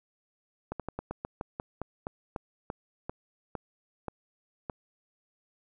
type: slowing click train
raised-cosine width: 1 ms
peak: -20 dBFS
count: 16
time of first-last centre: 0.72-4.698 s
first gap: 77 ms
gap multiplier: 1.16
effects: none